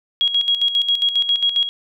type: tone with tremolo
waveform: sine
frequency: 3300 Hz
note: G#7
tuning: 12 cents flat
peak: -13 dBFS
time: 0.21-1.69 s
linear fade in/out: 0 ms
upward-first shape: square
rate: 7.4 Hz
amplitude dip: 65%
effects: none